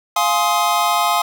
square chord, F minor seventh, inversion none, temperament just, 698.5 / 838.1 / 1047.7 / 1257.2 Hz, F5 / Ab5 / C6 / Eb6, 0 / +16 / +2 / +18 cents, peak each -21 dBFS, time 0.16-1.22 s, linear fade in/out 5 ms, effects none

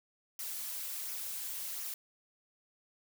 blue noise with flanger, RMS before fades -40 dBFS, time 0.39-1.94 s, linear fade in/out 2 ms, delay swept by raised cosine 0.24 to 5.44 ms, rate 1.4 Hz, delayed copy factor -0.5, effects none

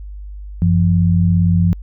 sine tone pair together, 93.7 / 171.25 Hz, F#2 / F3, +22 / -34 cents, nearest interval minor seventh, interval 1044 cents, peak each -13 dBFS, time 0.62-1.73 s, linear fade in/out 0 ms, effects added 50 Hz sine -28 dBFS peak until 1.82 s

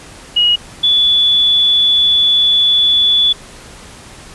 sine tone pair in turn, 2895 / 3443 Hz, F#7 / A7, -38 / -38 cents, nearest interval minor third, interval 300 cents, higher second, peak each -8 dBFS, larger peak neither, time 0.36-0.56 / 0.83-3.33 s, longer second, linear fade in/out 10 ms, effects pink hiss -36 dBFS RMS until 4.34 s + resampled to 24000 Hz

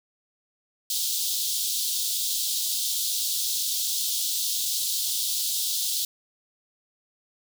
pink high-pass noise, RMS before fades -27 dBFS, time 0.9-6.05 s, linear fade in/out 2 ms, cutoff 3400 Hz, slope 48 dB/octave, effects none

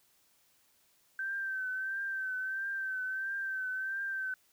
sine tone with vibrato, 1551 Hz, G6, 19 cents flat, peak -33 dBFS, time 1.19-4.34 s, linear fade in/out 2 ms, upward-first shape triangle, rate 1.5 Hz, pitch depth 49 cents each way, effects white hiss -69 dBFS RMS until 4.52 s

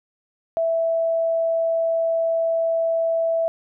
sine tone, 659.3 Hz, E5, in tune, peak -18 dBFS, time 0.57-3.48 s, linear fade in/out 0 ms, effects none

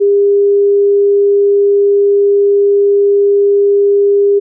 sine tone, 403.1 Hz, G4, 48 cents sharp, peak -6 dBFS, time 0-4.4 s, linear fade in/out 20 ms, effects none

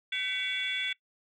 sine tone cluster, 1530 / 1981 / 2254 / 2734 / 3433 Hz, G6 / B6 / C#7 / F7 / A7, -42 / +5 / +28 / -37 / -43 cents, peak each -39 / -38 / -33 / -39 / -33 dBFS, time 0.12-0.93 s, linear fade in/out 5 ms, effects noise-tail reverb RT60 0.1 s tail -20 dB re dry + tanh soft clip ceiling -22 dBFS

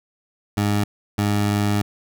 20% pulse tone bursts at uneven times, 103 Hz, G#2, 14 cents flat, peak -13 dBFS, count 2, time 0.57-0.84 / 1.18-1.82 s, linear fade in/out 5 ms, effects none

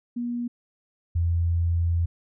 sine tone pair in turn, 240 / 84.85 Hz, B3 / F2, -49 / -49 cents, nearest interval octave + tritone, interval 1800 cents, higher first, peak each -26 / -20 dBFS, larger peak second, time 0.16-0.48 / 1.15-2.06 s, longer second, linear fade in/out 10 ms, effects none

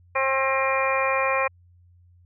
harmonic tone with a mistuned harmonic, 267.2 Hz, C4, 36 cents sharp, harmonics 2 / 3 / 4 / 5 / 6 / 7 / 8 / 9, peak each -25 / -31 / -25 / -32 / -37 / -30 / -36 / -27 dBFS, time 0.15-1.48 s, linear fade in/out 10 ms, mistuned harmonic 8, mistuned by -30 cents, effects added 88 Hz sine -52 dBFS peak until 2.25 s

